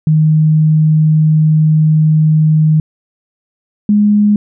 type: tone pair in turn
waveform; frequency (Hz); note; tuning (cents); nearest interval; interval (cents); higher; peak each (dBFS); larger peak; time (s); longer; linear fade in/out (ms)
sine; 155.56 / 207.6; D#3 / G#3; 0 / 0; perfect fourth; 500; second; -6; neither; 0.07-2.8 / 3.89-4.36; first; 2
effects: none